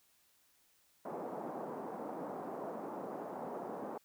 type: band-pass noise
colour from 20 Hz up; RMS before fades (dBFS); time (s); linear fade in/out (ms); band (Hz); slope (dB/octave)
white; -43; 1.05-3.98; 5; 190 to 870; 24
effects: white hiss -71 dBFS RMS until 4.04 s